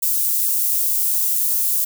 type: high-pass noise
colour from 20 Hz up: white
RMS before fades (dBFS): -19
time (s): 0.02-1.85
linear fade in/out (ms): 10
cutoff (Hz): 11000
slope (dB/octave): 12
effects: none